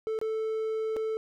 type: tone with dropouts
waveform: triangle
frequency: 440 Hz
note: A4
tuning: in tune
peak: -26 dBFS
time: 0.07-1.17 s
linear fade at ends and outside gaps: 0 ms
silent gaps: 0.189-0.214 / 0.963-0.967 s
effects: none